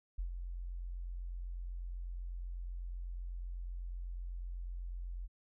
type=tone with ADSR envelope; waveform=sine; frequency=44.02 Hz; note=F1; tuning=14 cents sharp; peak=-33 dBFS; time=0.18-5.28 s; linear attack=11 ms; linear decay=100 ms; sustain=-6 dB; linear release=32 ms; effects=none